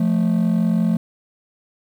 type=tone pair together; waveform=triangle; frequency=174.61 / 220 Hz; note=F3 / A3; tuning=0 / 0 cents; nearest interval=major third; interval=400 cents; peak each=-15 dBFS; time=0-0.97 s; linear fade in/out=5 ms; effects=tanh soft clip ceiling -10 dBFS + 8-bit